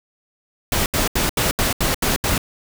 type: noise bursts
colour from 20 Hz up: pink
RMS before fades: -19 dBFS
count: 8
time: 0.72-2.379 s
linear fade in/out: 2 ms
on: 140 ms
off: 77 ms
effects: none